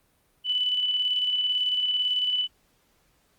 sine tone with tremolo, 2987 Hz, F#7, 16 cents sharp, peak -21 dBFS, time 0.44-2.48 s, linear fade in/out 50 ms, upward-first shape square, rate 18 Hz, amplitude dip 35%, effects pink hiss -66 dBFS RMS until 3.38 s + Opus 32 kbps

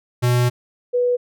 square / sine tone pair in turn, 122.7 / 490.8 Hz, B2 / B4, -11 / -11 cents, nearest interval 2 octaves, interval 2400 cents, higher second, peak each -15 dBFS, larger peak neither, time 0.22-0.5 / 0.93-1.17 s, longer first, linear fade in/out 20 ms, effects none

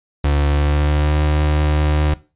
35% pulse tone with pitch glide, 72.3 to 75.41 Hz, D2 to D2, -27 to +46 cents, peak -12 dBFS, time 0.24-2.14 s, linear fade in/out 5 ms, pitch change +73 cents, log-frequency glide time 0.48-1.13 s, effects noise-tail reverb RT60 0.3 s tail -18 dB re dry + resampled to 8000 Hz

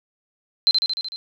sine tone with echo, 4100 Hz, C8, 36 cents flat, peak -12 dBFS, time 0.67-0.71 s, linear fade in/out 0 ms, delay 75 ms, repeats 6, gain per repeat -3 dB, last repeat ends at 1.16 s, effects none

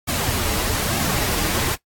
pink noise with flanger, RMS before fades -22 dBFS, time 0.07-1.76 s, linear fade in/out 20 ms, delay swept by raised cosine 2 to 8 ms, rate 1.1 Hz, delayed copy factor -0.65, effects noise-tail reverb RT60 0.1 s tail -18 dB re dry + AAC 64 kbps

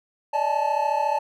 triangle tone cluster, 579 / 622 / 851 / 885 Hz, D5 / D#5 / G#5 / A5, -25 / -1 / +42 / +10 cents, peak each -26 / -30 / -23 / -22 dBFS, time 0.33-1.19 s, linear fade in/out 10 ms, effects none

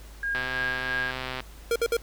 sine tone with tremolo, 1624 Hz, G#6, 39 cents flat, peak -25 dBFS, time 0.23-1.11 s, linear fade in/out 2 ms, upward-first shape sine, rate 3 Hz, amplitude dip 50%
click train, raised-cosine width 0.3 ms, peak -16 dBFS, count 137, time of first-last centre 0.35-1.404 s, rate 129 Hz
square tone bursts, 466.2 Hz, A#4, in tune, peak -22 dBFS, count 3, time 1.71-1.968 s, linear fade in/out 2 ms, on 48 ms, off 57 ms
effects added 52 Hz sine -43 dBFS peak until 2.02 s + pink hiss -51 dBFS RMS until 2.02 s

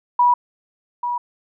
sine tone pair in turn, 974 / 968.4 Hz, B5 / B5, -24 / -34 cents, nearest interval unison, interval 10 cents, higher first, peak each -11 / -20 dBFS, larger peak first, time 0.19-0.34 / 1.03-1.18 s, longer neither, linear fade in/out 5 ms, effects none

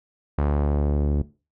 sawtooth tone with low-pass filter sweep, 72.7 Hz, D2, 17 cents flat, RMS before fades -22 dBFS, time 0.38-1.22 s, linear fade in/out 5 ms, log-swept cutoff 1200 to 340 Hz, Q 0.97, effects noise-tail reverb RT60 0.3 s tail -17 dB re dry

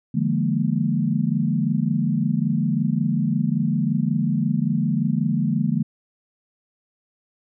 sine chord, Bb dominant seventh, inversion first, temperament equal with one note detuned, 146.83 / 170.43 / 207.7 / 233.1 Hz, D3 / F3 / Ab3 / Bb3, 0 / -42 / 0 / 0 cents, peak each -24 dBFS, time 0.14-5.83 s, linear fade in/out 10 ms, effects none

